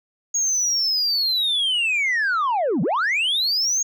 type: linear two-way sweep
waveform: sine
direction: down then up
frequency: 6645 to 143.4 to 6645 Hz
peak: -16 dBFS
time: 0.34-3.83 s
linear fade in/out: 10 ms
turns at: 2.82 s
effects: tanh soft clip ceiling -17 dBFS